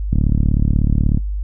click train, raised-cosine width 5 ms, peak -4 dBFS, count 39, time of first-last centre 0.13-1.174 s, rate 36.4 Hz, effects noise-tail reverb RT60 0.1 s tail -20 dB re dry + added 50 Hz sine -19 dBFS peak until 1.43 s

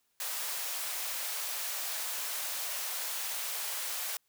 white high-pass noise, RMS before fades -36 dBFS, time 0.2-4.17 s, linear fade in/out 2 ms, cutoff 540 Hz, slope 24 dB/octave, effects white hiss -75 dBFS RMS until 4.28 s

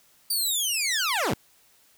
15% pulse linear sweep, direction down, 4699 to 61.74 Hz, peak -17 dBFS, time 0.3-1.34 s, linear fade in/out 5 ms, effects white hiss -60 dBFS RMS until 1.97 s

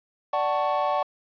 triangle chord, D major seventh, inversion none, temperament equal with one note detuned, 587.3 / 749.9 / 880 / 1108.7 Hz, D5 / F#5 / A5 / C#6, 0 / +23 / 0 / 0 cents, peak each -25 / -25 / -27 / -26 dBFS, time 0.33-1.03 s, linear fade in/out 5 ms, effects resampled to 11025 Hz + 8-bit

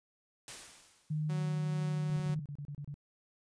white noise with exponential decay, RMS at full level -43 dBFS, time 0.48-1.4 s, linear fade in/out 1 ms, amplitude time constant 200 ms
sine tone with pitch glide, 153 to 151.16 Hz, D#3 to D#3, -29 to -50 cents, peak -31 dBFS, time 1.1-2.4 s, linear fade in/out 10 ms, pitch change -21 cents, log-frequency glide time 1.63-2.2 s
sawtooth tone with tremolo, 185 Hz, F#3, in tune, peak -36 dBFS, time 1.29-2.35 s, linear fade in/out 10 ms, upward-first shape triangle, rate 2.3 Hz, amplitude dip 30%
sine tone bursts, 144.4 Hz, D3, 29 cents flat, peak -39 dBFS, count 9, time 2.1-2.942 s, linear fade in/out 0 ms, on 66 ms, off 31 ms
effects resampled to 22050 Hz

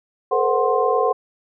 sine tone cluster, 430.4 / 470.4 / 519 / 740 / 1052 Hz, A4 / A#4 / C5 / F#5 / C6, -38 / +16 / -14 / 0 / +9 cents, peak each -22 dBFS, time 0.31-1.13 s, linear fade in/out 10 ms, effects none

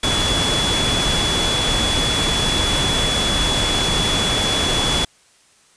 sine tone in noise, 3407 Hz, G#7, 44 cents sharp, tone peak -20 dBFS, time 0.03-5.05 s, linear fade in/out 5 ms, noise pink, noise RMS -20 dBFS, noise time 0.03-5.05 s, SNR -3 dB, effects white hiss -54 dBFS RMS until 5.76 s + resampled to 22050 Hz

